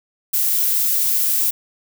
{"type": "noise", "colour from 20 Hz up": "violet", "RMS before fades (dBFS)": -18, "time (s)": [0.33, 1.51], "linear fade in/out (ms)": 10, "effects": []}